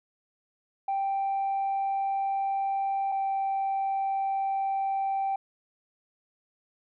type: tone pair in turn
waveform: sine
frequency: 784 / 780.5 Hz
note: G5 / G5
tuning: 0 / -8 cents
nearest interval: unison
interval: 8 cents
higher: first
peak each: -24 dBFS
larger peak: neither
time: 0.88-3.12 / 3.12-5.36 s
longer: neither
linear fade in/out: 5 ms
effects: tanh soft clip ceiling -23 dBFS